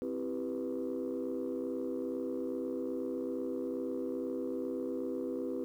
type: chord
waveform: sine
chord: C major seventh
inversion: none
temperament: equal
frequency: 261.6 / 329.6 / 392 / 493.9 Hz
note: C4 / E4 / G4 / B4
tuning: 0 / 0 / 0 / 0 cents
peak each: -37 / -39 / -39 / -38 dBFS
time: 0.02-5.64 s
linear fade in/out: 0 ms
effects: tanh soft clip ceiling -28 dBFS + 11-bit